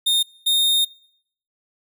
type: tone pair in turn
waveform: 45% pulse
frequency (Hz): 3662 / 3680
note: A#7 / A#7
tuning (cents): -32 / -23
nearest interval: unison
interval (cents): 9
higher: second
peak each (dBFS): -16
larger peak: neither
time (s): 0.06-0.23 / 0.46-0.85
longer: second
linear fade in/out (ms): 10
effects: noise-tail reverb RT60 0.7 s tail -24 dB re dry